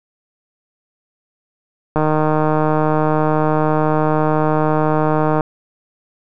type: click train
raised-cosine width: 1 ms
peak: -3 dBFS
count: 532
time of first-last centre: 1.96-5.408 s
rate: 154 Hz
effects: none